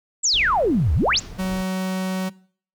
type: exponential two-way sweep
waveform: sine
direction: down then up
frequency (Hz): 8000 to 65 to 8000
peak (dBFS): -16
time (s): 0.23-1.2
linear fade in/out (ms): 20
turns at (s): 0.94
type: noise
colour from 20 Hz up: brown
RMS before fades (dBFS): -35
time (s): 0.33-1.63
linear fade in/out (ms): 10
type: tone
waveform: 45% pulse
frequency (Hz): 187.3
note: F#3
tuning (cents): +21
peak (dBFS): -22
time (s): 1.38-2.3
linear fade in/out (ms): 20
effects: noise-tail reverb RT60 0.5 s tail -21 dB re dry